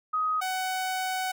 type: tone pair in turn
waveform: sine / sawtooth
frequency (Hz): 1256 / 748.4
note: D#6 / F#5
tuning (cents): +16 / +20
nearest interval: major sixth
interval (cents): 896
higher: first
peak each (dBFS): -24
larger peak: neither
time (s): 0.13-0.41 / 0.41-1.32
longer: second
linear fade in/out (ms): 10
effects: none